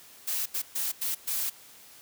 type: noise bursts at uneven times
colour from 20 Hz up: blue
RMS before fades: -30 dBFS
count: 5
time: 0.27-0.46 / 0.54-0.62 / 0.75-0.92 / 1.01-1.15 / 1.27-1.5 s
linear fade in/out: 10 ms
effects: white hiss -52 dBFS RMS until 2.01 s + high-pass 60 Hz 12 dB/octave